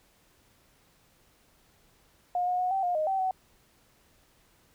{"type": "tone with pitch steps", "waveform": "sine", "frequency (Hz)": [715, 723, 730, 773, 711, 620, 770, 752], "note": ["F5", "F#5", "F#5", "G5", "F5", "D#5", "G5", "F#5"], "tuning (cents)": [41, -40, -24, -24, 31, -6, -31, 28], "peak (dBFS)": -25, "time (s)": [2.35, 3.31], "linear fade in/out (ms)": 2, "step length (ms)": 120, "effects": ["pink hiss -64 dBFS RMS until 4.74 s"]}